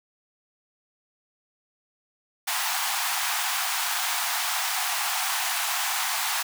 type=high-pass noise; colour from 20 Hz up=pink; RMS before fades=-27 dBFS; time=2.47-6.43 s; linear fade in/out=10 ms; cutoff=710 Hz; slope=96 dB/octave; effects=none